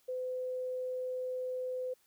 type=tone; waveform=sine; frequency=508 Hz; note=B4; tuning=49 cents sharp; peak=-34 dBFS; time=0.08-1.94 s; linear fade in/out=10 ms; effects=white hiss -70 dBFS RMS until 2.06 s